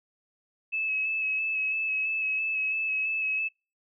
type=tone with vibrato; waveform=sine; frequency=2591 Hz; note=E7; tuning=30 cents flat; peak=-26 dBFS; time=0.72-3.49 s; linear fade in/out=20 ms; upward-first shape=square; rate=3 Hz; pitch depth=17 cents each way; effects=noise-tail reverb RT60 0.3 s tail -24 dB re dry